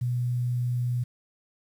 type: tone with quantisation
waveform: sine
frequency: 122.7 Hz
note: B2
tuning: 11 cents flat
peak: -24 dBFS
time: 0.01-1.04 s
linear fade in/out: 10 ms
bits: 9
effects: none